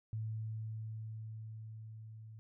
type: tone with level ramp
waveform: sine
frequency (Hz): 110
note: A2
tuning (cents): 0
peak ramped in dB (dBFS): -36 to -49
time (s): 0.13-2.39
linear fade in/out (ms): 0
effects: none